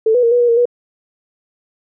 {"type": "tone with pitch steps", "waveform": "sine", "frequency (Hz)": [442, 492.3, 464.9, 486.2, 480.5, 464.6, 484.6], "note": ["A4", "B4", "A#4", "B4", "B4", "A#4", "B4"], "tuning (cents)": [8, -6, -5, -27, -48, -6, -33], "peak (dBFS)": -9, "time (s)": [0.06, 0.655], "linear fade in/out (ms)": 5, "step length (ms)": 85, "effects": []}